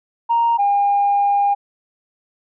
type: tone pair in turn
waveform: sine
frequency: 932.3 / 807.3 Hz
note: A#5 / G#5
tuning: 0 / -49 cents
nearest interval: major second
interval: 249 cents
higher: first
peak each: -12 dBFS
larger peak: neither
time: 0.29-0.58 / 0.58-1.55 s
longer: second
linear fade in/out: 20 ms
effects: tanh soft clip ceiling -9 dBFS